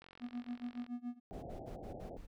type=click train; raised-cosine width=0.3 ms; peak=-39 dBFS; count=39; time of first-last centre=0.02-0.864 s; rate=45 Hz
type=tone with tremolo; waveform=triangle; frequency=242.7 Hz; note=B3; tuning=30 cents flat; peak=-35 dBFS; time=0.2-1.2 s; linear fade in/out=50 ms; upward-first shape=sine; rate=7.1 Hz; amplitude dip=95%
type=low-pass noise; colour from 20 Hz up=white; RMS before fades=-48 dBFS; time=1.31-2.17 s; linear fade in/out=0 ms; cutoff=780 Hz; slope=96 dB/octave
type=noise bursts; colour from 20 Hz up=brown; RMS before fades=-49 dBFS; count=6; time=1.32-2.27 s; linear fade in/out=20 ms; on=110 ms; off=58 ms
effects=none